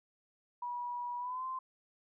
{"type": "tone with pitch glide", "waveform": "sine", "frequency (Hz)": [970, 1039.6], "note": ["B5", "C6"], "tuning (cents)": [-31, -11], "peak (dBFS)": -36, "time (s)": [0.62, 1.59], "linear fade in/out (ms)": 5, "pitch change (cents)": 120, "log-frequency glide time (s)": [1.18, 1.45], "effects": []}